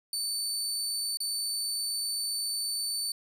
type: tone with dropouts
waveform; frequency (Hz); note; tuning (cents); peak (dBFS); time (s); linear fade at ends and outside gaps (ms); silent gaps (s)
25% pulse; 4527; C#8; +36; -25; 0.13-3.12; 2; 1.172-1.203
effects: none